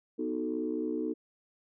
sine chord, B dominant seventh, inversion none, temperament equal, 246.9 / 311.1 / 370 / 440 Hz, B3 / D#4 / F#4 / A4, 0 / 0 / 0 / 0 cents, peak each -36 / -33 / -38 / -36 dBFS, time 0.18-1.14 s, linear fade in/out 20 ms, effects tanh soft clip ceiling -20 dBFS

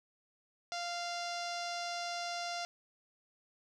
sawtooth tone with low-pass filter, 695 Hz, F5, 9 cents flat, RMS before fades -39 dBFS, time 0.72-2.65 s, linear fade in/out 0 ms, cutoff 5400 Hz, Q 3.4, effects none

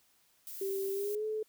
violet noise, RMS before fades -44 dBFS, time 0.47-1.15 s, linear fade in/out 0 ms
sine tone with pitch glide, 390 to 432.7 Hz, G4 to A4, -9 to -29 cents, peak -32 dBFS, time 0.61-1.43 s, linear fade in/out 5 ms, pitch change +180 cents, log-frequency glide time 0.92-1.25 s
effects white hiss -69 dBFS RMS until 1.48 s

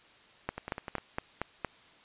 two click trains, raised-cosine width 0.5 ms, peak -16 / -22 dBFS, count 6 / 5, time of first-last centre 0.49-1.647 / 0.58-0.982 s, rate 4.32 / 9.94 Hz, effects white hiss -58 dBFS RMS until 2.04 s + resampled to 8000 Hz

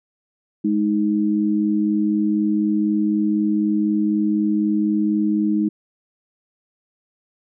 sine tone pair together, 209.1 / 313.1 Hz, G#3 / D#4, +12 / +11 cents, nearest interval perfect fifth, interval 699 cents, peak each -19 dBFS, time 0.64-5.69 s, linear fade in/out 10 ms, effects none

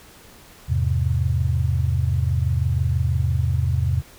sine chord, E augmented, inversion none, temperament just, 82.41 / 103.01 / 128.76 Hz, E2 / G#2 / B#2, 0 / -14 / -27 cents, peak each -21 / -24 / -22 dBFS, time 0.68-4.02 s, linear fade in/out 20 ms, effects pink hiss -47 dBFS RMS until 4.18 s

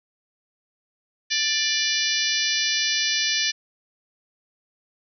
harmonic tone with a mistuned harmonic, 587.3 Hz, D5, in tune, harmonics 3 / 4 / 5 / 6 / 7 / 8 / 9 / 10, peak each -29 / -29 / -29 / -29 / -29 / -29 / -29 / -29 dBFS, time 1.3-3.52 s, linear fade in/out 20 ms, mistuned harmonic 4, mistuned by +19 cents, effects none

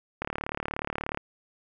click train, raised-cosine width 0.5 ms, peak -15 dBFS, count 36, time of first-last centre 0.22-1.174 s, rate 36.7 Hz, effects none

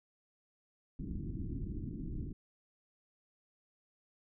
pink low-pass noise, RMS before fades -40 dBFS, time 0.99-2.33 s, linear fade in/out 5 ms, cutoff 330 Hz, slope 48 dB/octave, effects none

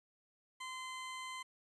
20% pulse tone, 1032 Hz, C6, 24 cents flat, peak -38 dBFS, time 0.6-1.43 s, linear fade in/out 10 ms, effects resampled to 24000 Hz + 11-bit

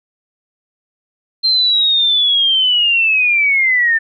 sine linear sweep, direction down, 4171 to 1777 Hz, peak -10 dBFS, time 1.43-3.99 s, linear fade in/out 20 ms, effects none

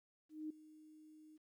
sine tone with ADSR envelope, 309.2 Hz, D#4, 11 cents flat, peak -40 dBFS, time 0.29-1.38 s, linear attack 210 ms, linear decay 6 ms, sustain -18 dB, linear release 18 ms, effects 13-bit

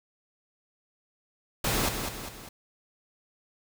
pink noise with echo, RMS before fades -27 dBFS, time 1.64-1.89 s, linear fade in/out 5 ms, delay 200 ms, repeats 3, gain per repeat -6 dB, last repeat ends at 2.49 s, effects none

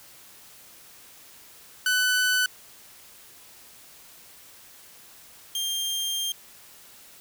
sawtooth tone pair in turn, 1499 / 3193 Hz, F#6 / G7, +22 / +31 cents, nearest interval octave + minor second, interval 1309 cents, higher second, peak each -17 / -23 dBFS, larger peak first, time 1.86-2.46 / 5.55-6.32 s, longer second, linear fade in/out 2 ms, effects white hiss -50 dBFS RMS until 7.2 s

